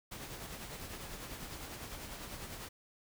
pink noise with tremolo, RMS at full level -44 dBFS, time 0.11-2.69 s, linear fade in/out 10 ms, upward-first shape sine, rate 10 Hz, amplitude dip 40%, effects none

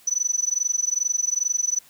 sine tone with amplitude modulation, 5970 Hz, F#8, 15 cents sharp, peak -17 dBFS, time 0.07-1.79 s, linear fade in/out 5 ms, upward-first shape sine, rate 22.4 Hz, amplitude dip 95%, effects white hiss -53 dBFS RMS until 1.89 s

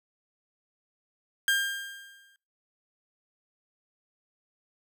30% pulse tone with exponential decay, 1600 Hz, G6, 35 cents sharp, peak -18 dBFS, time 1.48-2.36 s, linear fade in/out 1 ms, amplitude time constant 190 ms, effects noise-tail reverb RT60 0.4 s tail -24 dB re dry

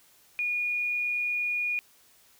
sine tone, 2443 Hz, D#7, 32 cents flat, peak -26 dBFS, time 0.39-1.79 s, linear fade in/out 0 ms, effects white hiss -60 dBFS RMS until 2.39 s

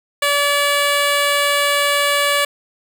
10% pulse tone, 574 Hz, D5, 40 cents flat, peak -6 dBFS, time 0.22-2.45 s, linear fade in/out 5 ms, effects none

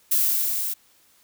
violet noise with level ramp, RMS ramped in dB -19 to -28 dBFS, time 0.11-0.74 s, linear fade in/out 10 ms, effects white hiss -59 dBFS RMS until 1.23 s

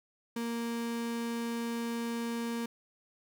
35% pulse tone, 233.1 Hz, A#3, in tune, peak -31 dBFS, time 0.36-2.66 s, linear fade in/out 5 ms, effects none

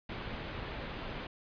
pink low-pass noise, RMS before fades -41 dBFS, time 0.09-1.27 s, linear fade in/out 5 ms, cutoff 3600 Hz, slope 24 dB/octave, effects resampled to 11025 Hz

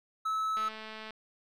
triangle tone, 1300 Hz, E6, 24 cents flat, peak -27 dBFS, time 0.25-0.69 s, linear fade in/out 10 ms
click train, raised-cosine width 0.3 ms, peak -28 dBFS, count 118, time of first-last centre 0.57-1.107 s, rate 218 Hz
effects none

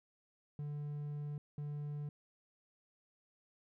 triangle tone bursts at uneven times, 146.83 Hz, D3, in tune, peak -37 dBFS, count 2, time 0.59-1.38 / 1.58-2.09 s, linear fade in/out 2 ms, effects none

